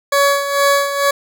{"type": "tone with tremolo", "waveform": "20% pulse", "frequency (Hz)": 563, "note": "C#5", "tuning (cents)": 27, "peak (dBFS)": -5, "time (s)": [0.12, 1.11], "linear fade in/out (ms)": 5, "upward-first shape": "sine", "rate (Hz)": 2.2, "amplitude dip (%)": 65, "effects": []}